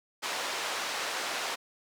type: band-pass noise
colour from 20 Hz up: pink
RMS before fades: -34 dBFS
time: 0.22-1.56 s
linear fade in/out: 20 ms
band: 660 to 6500 Hz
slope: 12 dB/octave
effects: none